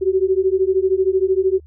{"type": "beating tone pair", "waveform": "sine", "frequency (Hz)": [372.6, 385.6], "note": ["F#4", "G4"], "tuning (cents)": [12, -28], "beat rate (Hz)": 13, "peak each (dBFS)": -17, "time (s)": [0.01, 1.6], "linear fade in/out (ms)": 20, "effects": ["added 76 Hz sine -41 dBFS peak until 1.66 s"]}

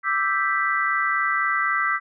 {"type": "chord", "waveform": "sine", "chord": "E minor seventh", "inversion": "third", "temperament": "equal", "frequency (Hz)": [1174.7, 1318.5, 1568, 1975.5], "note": ["D6", "E6", "G6", "B6"], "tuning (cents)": [0, 0, 0, 0], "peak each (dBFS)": [-26, -25, -26, -24], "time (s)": [0.03, 2], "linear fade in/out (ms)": 50, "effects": []}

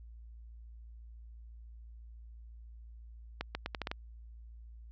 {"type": "accelerating click train", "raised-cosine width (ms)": 0.3, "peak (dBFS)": -19, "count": 7, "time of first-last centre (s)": [3.41, 3.915], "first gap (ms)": 140, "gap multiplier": 0.79, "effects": ["added 57 Hz sine -48 dBFS peak until 4.91 s", "resampled to 16000 Hz"]}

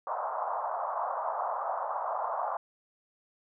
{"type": "band-pass noise", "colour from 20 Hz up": "pink", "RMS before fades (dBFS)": -33, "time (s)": [0.07, 2.57], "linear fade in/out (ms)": 2, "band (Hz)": [620, 1200], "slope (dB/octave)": 48, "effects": []}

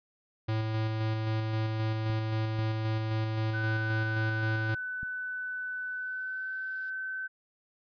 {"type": "tone with tremolo", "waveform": "square", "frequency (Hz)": 110, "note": "A2", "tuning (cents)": 0, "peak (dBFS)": -28, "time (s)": [0.48, 4.75], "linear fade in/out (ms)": 10, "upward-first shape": "square", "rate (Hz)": 3.8, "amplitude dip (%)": 25}
{"type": "clicks", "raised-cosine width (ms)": 5, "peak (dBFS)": -30, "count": 3, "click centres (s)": [2.1, 2.591, 5.031]}
{"type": "tone with pitch glide", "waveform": "sine", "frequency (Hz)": [1500, 1529.7], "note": ["F#6", "G6"], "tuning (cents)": [23, -43], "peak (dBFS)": -33, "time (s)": [3.53, 7.28], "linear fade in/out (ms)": 20, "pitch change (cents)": 34, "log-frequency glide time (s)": [5.91, 6.52]}
{"type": "noise with exponential growth", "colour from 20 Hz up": "violet", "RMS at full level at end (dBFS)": -48, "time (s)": [4.46, 6.9], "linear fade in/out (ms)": 5, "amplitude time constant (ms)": 530}
{"effects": ["resampled to 11025 Hz"]}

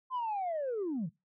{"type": "linear sweep", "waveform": "sine", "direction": "down", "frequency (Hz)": [1046.5, 133.6], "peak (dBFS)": -30, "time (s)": [0.1, 1.1], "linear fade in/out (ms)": 50, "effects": ["noise-tail reverb RT60 0.2 s tail -19 dB re dry", "tanh soft clip ceiling -29 dBFS"]}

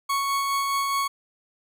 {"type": "tone with tremolo", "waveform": "40% pulse", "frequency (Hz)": 1108.7, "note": "C#6", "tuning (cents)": 0, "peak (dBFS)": -21, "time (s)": [0.09, 1.08], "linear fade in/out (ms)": 10, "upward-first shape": "sine", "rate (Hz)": 4.8, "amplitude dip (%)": 25, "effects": []}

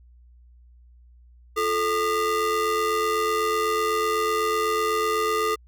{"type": "ring-modulated tone", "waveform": "square", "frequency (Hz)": 392, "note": "G4", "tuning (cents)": 0, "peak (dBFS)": -19, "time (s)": [1.56, 5.56], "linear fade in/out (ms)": 20, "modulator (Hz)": 828, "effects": ["added 60 Hz sine -49 dBFS peak until 5.67 s"]}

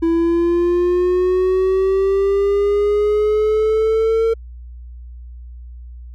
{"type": "linear sweep", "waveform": "triangle", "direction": "up", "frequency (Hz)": [330, 454.6], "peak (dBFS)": -11, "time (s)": [0.02, 4.34], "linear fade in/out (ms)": 10, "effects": ["added 60 Hz sine -32 dBFS peak until 6.14 s"]}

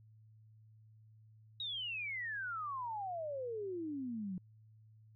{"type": "exponential sweep", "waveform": "sine", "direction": "down", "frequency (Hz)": [3842, 177.3], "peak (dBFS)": -38, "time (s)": [1.6, 4.38], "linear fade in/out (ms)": 2, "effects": ["added 109 Hz sine -59 dBFS peak until 5.15 s"]}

